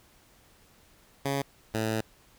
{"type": "tone pair in turn", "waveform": "10% pulse", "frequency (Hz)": [138.7, 110.39], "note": ["C#3", "A2"], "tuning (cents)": [1, 6], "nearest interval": "major third", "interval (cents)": 395, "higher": "first", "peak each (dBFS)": -19, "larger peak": "neither", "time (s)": [[1.25, 1.42], [1.74, 2.01]], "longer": "second", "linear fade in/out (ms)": 5, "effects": ["pink hiss -60 dBFS RMS until 2.38 s"]}